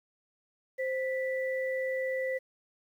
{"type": "tone pair together", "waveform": "sine", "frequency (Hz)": [522, 1970.8], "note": ["C5", "B6"], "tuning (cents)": [-4, -4], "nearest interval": "octave + major seventh", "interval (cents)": 2300, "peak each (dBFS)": [-30, -36], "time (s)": [0.78, 2.39], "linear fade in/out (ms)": 20, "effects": ["10-bit"]}